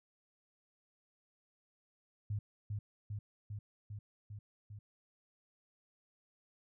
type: tone with echo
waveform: sine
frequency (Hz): 103.83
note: G#2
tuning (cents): 0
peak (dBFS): -34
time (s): 2.3-2.39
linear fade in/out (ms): 5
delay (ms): 400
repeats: 6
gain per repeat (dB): -2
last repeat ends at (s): 4.79
effects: none